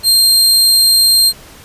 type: tone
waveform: sawtooth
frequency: 4186 Hz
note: C8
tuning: in tune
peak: -4 dBFS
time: 0.03-1.33 s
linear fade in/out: 50 ms
effects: pink hiss -38 dBFS RMS until 1.64 s + resampled to 32000 Hz